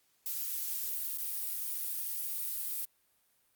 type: noise with dropouts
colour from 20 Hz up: violet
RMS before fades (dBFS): -36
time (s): 0.26-2.85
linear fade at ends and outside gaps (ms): 1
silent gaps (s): 1.174-1.183
effects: white hiss -72 dBFS RMS until 3.55 s + Opus 48 kbps